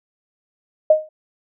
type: tone with exponential decay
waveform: sine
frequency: 621 Hz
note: D#5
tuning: 3 cents flat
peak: -5 dBFS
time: 0.9-1.09 s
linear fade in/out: 5 ms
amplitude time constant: 40 ms
effects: none